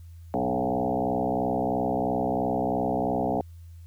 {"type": "tone with frequency modulation", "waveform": "sine", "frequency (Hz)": 482.1, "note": "B4", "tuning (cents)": -42, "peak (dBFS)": -23, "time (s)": [0.34, 3.41], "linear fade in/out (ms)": 0, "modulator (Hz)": 63, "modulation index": 5, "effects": ["added 84 Hz sine -42 dBFS peak until 3.86 s", "white hiss -66 dBFS RMS until 3.86 s"]}